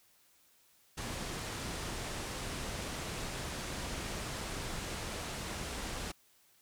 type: low-pass noise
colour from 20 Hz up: pink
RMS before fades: -40 dBFS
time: 0.97-6.12 s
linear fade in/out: 10 ms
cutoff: 10000 Hz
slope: 24 dB/octave
effects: white hiss -67 dBFS RMS until 6.61 s